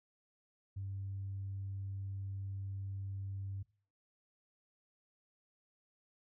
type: tone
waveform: sine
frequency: 97.7 Hz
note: G2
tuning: 5 cents flat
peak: -38 dBFS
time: 0.76-3.63 s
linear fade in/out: 10 ms
effects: noise-tail reverb RT60 0.4 s tail -21 dB re dry + tanh soft clip ceiling -34 dBFS